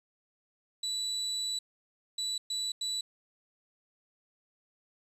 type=tone bursts at uneven times; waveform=35% pulse; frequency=3951 Hz; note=B7; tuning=in tune; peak=-29 dBFS; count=4; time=0.83-1.59 / 2.18-2.38 / 2.5-2.72 / 2.81-3.01 s; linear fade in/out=5 ms; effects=resampled to 32000 Hz + 10-bit